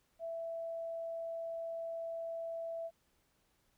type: tone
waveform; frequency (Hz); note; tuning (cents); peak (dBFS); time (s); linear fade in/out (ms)
sine; 663; E5; +10; -38; 0.19-2.91; 50
effects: pink hiss -75 dBFS RMS until 3.77 s